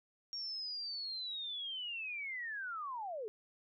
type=linear sweep; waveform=sine; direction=down; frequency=5588 to 401.7 Hz; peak=-39 dBFS; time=0.33-3.28 s; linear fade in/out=0 ms; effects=none